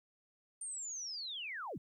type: linear sweep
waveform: sine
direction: down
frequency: 9000 to 92.5 Hz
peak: -40 dBFS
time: 0.61-1.78 s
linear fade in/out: 5 ms
effects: 13-bit